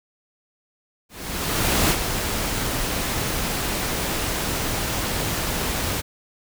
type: noise with ADSR envelope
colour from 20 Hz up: pink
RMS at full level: -18 dBFS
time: 1.09-6.02 s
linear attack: 810 ms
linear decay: 56 ms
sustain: -7 dB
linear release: 24 ms
effects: none